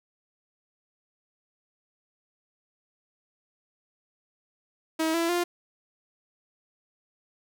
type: tone with pitch steps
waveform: sawtooth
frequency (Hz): 320 / 334.7 / 350.2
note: D#4 / E4 / F4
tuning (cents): +49 / +26 / +5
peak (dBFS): -20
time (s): 4.99-5.44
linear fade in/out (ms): 10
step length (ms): 150
effects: none